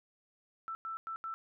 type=tone bursts at uneven times; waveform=sine; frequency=1328 Hz; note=E6; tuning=12 cents sharp; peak=-37 dBFS; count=4; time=0.68-0.75 / 0.85-0.97 / 1.07-1.16 / 1.24-1.34 s; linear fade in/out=0 ms; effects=none